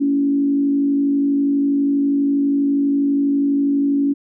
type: tone with frequency modulation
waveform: sine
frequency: 281.2 Hz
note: C#4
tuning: 25 cents sharp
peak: -14 dBFS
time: 0-4.14 s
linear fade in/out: 20 ms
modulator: 52.3 Hz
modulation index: 0.38
effects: none